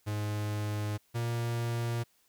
45% pulse tone pair in turn, 104.9 / 117.65 Hz, G#2 / A#2, +18 / +16 cents, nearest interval major second, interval 198 cents, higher second, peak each -31 / -30 dBFS, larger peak second, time 0.06-0.98 / 1.14-2.04 s, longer first, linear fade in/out 20 ms, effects white hiss -69 dBFS RMS until 2.28 s

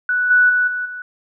sine tone with level steps, 1480 Hz, F#6, in tune, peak -15 / -9 / -13 / -20 / -27 dBFS, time 0.09-1.02 s, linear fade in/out 2 ms, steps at 0.3 / 0.49 / 0.67 / 0.85 s, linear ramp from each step 10 ms, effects none

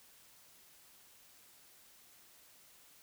silence, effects white hiss -62 dBFS RMS until 3.02 s

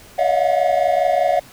triangle tone cluster, 571 / 642 / 704 / 729 Hz, D5 / E5 / F5 / F#5, -49 / -46 / +14 / -26 cents, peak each -18 dBFS, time 0.18-1.4 s, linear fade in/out 10 ms, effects pink hiss -44 dBFS RMS until 1.52 s

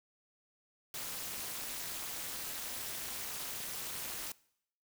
white noise with amplitude modulation, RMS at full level -37 dBFS, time 0.94-4.32 s, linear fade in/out 2 ms, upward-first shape sine, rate 287 Hz, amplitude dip 100%, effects noise-tail reverb RT60 0.7 s tail -22 dB re dry

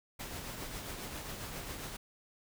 pink noise with tremolo, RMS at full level -41 dBFS, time 0.19-1.97 s, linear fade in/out 10 ms, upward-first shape triangle, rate 7.4 Hz, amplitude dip 40%, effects none

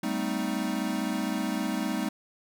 square chord, A half-diminished seventh, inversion third, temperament equal with one note detuned, 196 / 220 / 255.5 / 311.1 Hz, G3 / A3 / C4 / Eb4, 0 / 0 / -41 / 0 cents, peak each -34 dBFS, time 0.03-2.09 s, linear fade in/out 5 ms, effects none

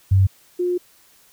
sine tone pair in turn, 96 / 356.7 Hz, G2 / F4, -36 / +37 cents, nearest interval octave + major seventh, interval 2273 cents, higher second, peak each -11 / -18 dBFS, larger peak first, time 0.11-0.27 / 0.59-0.78 s, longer second, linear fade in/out 10 ms, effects white hiss -54 dBFS RMS until 1.32 s

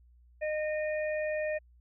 harmonic tone, 613 Hz, D#5, 26 cents flat, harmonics 1 / 3 / 4, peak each -30 / -39 / -42 dBFS, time 0.41-1.59 s, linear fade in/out 20 ms, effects added 60 Hz sine -57 dBFS peak until 1.8 s

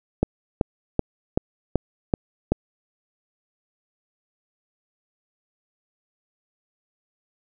click train, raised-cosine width 2 ms, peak -5 dBFS, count 7, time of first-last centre 0.23-2.52 s, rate 2.62 Hz, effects none

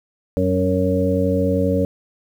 harmonic tone with a mistuned harmonic, 92.5 Hz, F#2, in tune, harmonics 1 / 2 / 3 / 5 / 6, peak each -22 / -22 / -22 / -22 / -22 dBFS, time 0.37-1.85 s, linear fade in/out 0 ms, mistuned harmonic 2, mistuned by +22 cents, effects 8-bit

